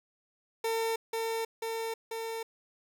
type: tone with echo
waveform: 30% pulse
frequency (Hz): 452.5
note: A4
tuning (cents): +48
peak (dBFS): -26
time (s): 0.64-0.96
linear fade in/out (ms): 5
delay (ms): 490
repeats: 3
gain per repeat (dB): -2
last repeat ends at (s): 2.43
effects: none